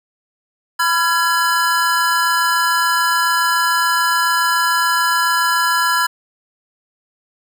square tone cluster, 999 / 1371 / 1674 Hz, B5 / F6 / G#6, +20 / -32 / +13 cents, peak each -19 dBFS, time 0.79-6.07 s, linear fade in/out 10 ms, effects none

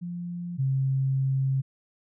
sine tone pair in turn, 174.61 / 134.13 Hz, F3 / C3, 0 / +43 cents, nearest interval perfect fourth, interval 457 cents, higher first, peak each -31 / -22 dBFS, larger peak second, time 0.01-0.58 / 0.58-1.62 s, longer second, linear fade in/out 20 ms, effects none

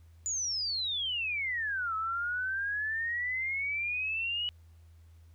sine exponential two-way sweep, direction down then up, 7040 to 1289 to 2949 Hz, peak -30 dBFS, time 0.26-4.49 s, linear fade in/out 0 ms, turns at 1.95 s, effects added 82 Hz sine -53 dBFS peak until 5.34 s + pink hiss -71 dBFS RMS until 5.34 s

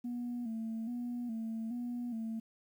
sine tone with vibrato, 233.1 Hz, A#3, in tune, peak -34 dBFS, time 0.04-2.4 s, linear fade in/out 10 ms, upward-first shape square, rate 1.2 Hz, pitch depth 65 cents each way, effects tanh soft clip ceiling -33 dBFS + 11-bit

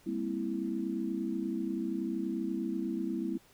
sine chord, C dominant seventh, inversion second, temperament equal with one note detuned, 200.9 / 233.1 / 261.6 / 329.6 Hz, G3 / Bb3 / C4 / E4, +43 / 0 / 0 / 0 cents, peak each -37 / -38 / -38 / -35 dBFS, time 0.06-3.38 s, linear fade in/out 10 ms, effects pink hiss -62 dBFS RMS until 3.53 s

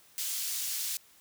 pink high-pass noise, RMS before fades -34 dBFS, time 0.18-0.97 s, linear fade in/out 0 ms, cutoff 4800 Hz, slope 12 dB/octave, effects white hiss -60 dBFS RMS until 1.2 s

